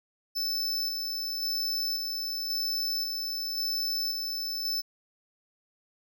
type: tone with tremolo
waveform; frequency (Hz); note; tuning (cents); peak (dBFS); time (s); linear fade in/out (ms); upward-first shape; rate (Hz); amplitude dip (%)
square; 5274; E8; 0; -28; 0.35-4.82; 20; square; 0.93; 30
effects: none